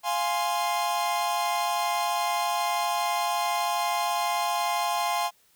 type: chord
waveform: 45% pulse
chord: F minor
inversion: none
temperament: equal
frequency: 698.5 / 830.6 / 1046.5 Hz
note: F5 / Ab5 / C6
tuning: 0 / 0 / 0 cents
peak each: -29 dBFS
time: 0.03-5.31 s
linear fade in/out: 50 ms
effects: white hiss -63 dBFS RMS until 5.55 s